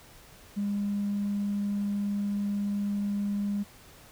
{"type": "tone with tanh clipping", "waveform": "triangle", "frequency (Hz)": 202.9, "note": "G#3", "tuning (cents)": -40, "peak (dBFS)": -26, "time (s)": [0.56, 3.64], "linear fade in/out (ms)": 20, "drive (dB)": 1, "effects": ["pink hiss -53 dBFS RMS until 4.11 s"]}